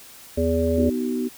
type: harmonic tone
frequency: 82.41 Hz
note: E2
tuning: in tune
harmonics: 1 / 3 / 5 / 7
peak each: -24 / -24 / -24 / -24 dBFS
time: 0.37-0.9 s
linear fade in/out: 10 ms
type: chord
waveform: sine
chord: B major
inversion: none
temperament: equal with one note detuned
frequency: 246.9 / 311.1 / 378.9 Hz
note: B3 / D#4 / F#4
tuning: 0 / 0 / +41 cents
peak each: -24 / -30 / -28 dBFS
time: 0.77-1.29 s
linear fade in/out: 20 ms
effects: white hiss -45 dBFS RMS until 1.37 s